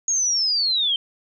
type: linear sweep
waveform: sine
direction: down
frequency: 6645 to 3100 Hz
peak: -18 dBFS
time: 0.08-0.96 s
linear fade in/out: 2 ms
effects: none